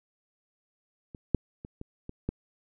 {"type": "clicks", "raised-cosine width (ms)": 3, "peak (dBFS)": [-29, -9, -27, -26, -25, -16], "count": 6, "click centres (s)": [1.148, 1.347, 1.649, 1.814, 2.094, 2.29], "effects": []}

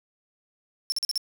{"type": "tone bursts", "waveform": "40% pulse", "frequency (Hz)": 5390, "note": "E8", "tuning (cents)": 38, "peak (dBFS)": -23, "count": 5, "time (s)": [0.9, 1.177], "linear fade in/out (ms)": 0, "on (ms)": 21, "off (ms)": 43, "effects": ["10-bit"]}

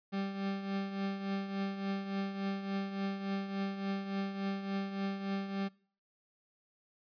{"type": "tone with tremolo", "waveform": "40% pulse", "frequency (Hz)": 196, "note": "G3", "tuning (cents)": 0, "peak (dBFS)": -31, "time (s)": [0.12, 5.69], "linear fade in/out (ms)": 20, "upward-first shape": "triangle", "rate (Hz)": 3.5, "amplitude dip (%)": 65, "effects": ["noise-tail reverb RT60 0.5 s tail -25 dB re dry", "resampled to 11025 Hz"]}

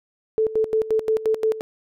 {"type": "tone with tremolo", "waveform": "sine", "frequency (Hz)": 439.1, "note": "A4", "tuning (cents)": -4, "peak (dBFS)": -16, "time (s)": [0.38, 1.61], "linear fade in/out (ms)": 0, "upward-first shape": "square", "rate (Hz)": 5.7, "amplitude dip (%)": 80, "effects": []}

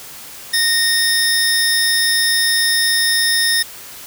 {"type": "tone pair together", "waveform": "25% pulse", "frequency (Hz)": [1847, 5224], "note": ["A#6", "E8"], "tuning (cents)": [-16, -17], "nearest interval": "octave + tritone", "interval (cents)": 1799, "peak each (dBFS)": -12, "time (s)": [0.53, 3.63], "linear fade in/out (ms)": 10, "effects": ["white hiss -35 dBFS RMS until 4.06 s"]}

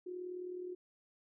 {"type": "tone with amplitude modulation", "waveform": "sine", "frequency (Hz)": 361.1, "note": "F#4", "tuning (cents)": -42, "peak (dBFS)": -38, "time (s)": [0.06, 0.75], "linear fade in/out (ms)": 10, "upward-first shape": "sine", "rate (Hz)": 39.5, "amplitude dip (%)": 55, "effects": []}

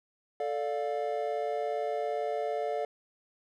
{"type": "chord", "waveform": "triangle", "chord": "D minor", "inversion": "second", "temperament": "just", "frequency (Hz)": [440.5, 587.3, 704.8], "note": ["A4", "D5", "F5"], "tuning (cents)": [2, 0, 16], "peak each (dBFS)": -32, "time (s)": [0.4, 2.85], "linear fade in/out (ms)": 2, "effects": []}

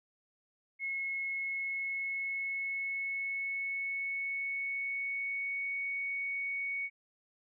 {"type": "tone with pitch glide", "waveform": "sine", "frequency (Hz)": [2178, 2228], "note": ["C#7", "C#7"], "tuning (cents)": [-31, 8], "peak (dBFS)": -33, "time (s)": [0.79, 6.9], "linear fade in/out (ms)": 50, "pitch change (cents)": 39, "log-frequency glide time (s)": [1.26, 5.77], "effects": []}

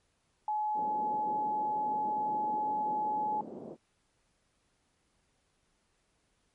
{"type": "tone", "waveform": "sine", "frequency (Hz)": 850, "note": "G#5", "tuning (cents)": 40, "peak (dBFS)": -29, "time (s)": [0.48, 3.41], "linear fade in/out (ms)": 2}
{"type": "band-pass noise", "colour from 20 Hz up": "pink", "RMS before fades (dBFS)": -44, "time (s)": [0.74, 3.77], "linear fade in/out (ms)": 50, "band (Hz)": [210, 590], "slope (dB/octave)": 24}
{"effects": ["pink hiss -74 dBFS RMS until 6.54 s", "MP3 48 kbps"]}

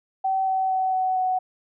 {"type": "tone with pitch steps", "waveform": "sine", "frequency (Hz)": [766, 760.3, 754.6, 748.9, 743.3], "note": ["G5", "F#5", "F#5", "F#5", "F#5"], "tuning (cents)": [-40, 47, 34, 21, 8], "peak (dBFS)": -20, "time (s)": [0.24, 1.39], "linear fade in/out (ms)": 10, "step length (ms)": 230, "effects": []}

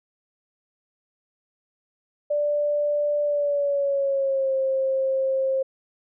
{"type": "tone with pitch glide", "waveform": "sine", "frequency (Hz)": [587.3, 532.4], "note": ["D5", "C5"], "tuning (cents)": [0, 30], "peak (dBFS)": -20, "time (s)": [2.3, 5.63], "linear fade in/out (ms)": 10, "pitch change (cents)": -170, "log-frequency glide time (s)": [3.23, 4.54], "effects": []}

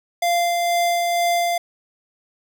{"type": "tone with tremolo", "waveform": "square", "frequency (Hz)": 693, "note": "F5", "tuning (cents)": -14, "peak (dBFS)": -17, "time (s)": [0.22, 1.58], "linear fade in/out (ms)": 5, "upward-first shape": "sine", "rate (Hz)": 2.1, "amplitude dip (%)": 25, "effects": []}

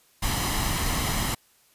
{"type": "noise with comb filter", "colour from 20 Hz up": "pink", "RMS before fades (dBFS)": -26, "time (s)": [0.22, 1.35], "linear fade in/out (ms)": 10, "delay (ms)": 0.99, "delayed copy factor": 0.5, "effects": ["white hiss -61 dBFS RMS until 1.74 s", "resampled to 32000 Hz"]}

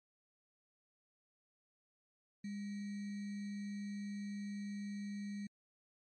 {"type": "tone with sample-and-hold", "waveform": "sine", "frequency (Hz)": 203, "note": "G#3", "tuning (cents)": -39, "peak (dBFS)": -40, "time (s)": [2.44, 5.47], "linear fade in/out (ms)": 5, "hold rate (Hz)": 2100, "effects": ["MP3 32 kbps"]}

